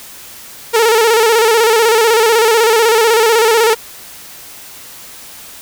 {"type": "tone with vibrato", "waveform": "sawtooth", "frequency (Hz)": 450.9, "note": "A4", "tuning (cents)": 42, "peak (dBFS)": -4, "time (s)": [0.73, 3.75], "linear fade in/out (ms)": 20, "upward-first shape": "square", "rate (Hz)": 16, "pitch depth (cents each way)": 62, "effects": ["white hiss -34 dBFS RMS until 5.61 s"]}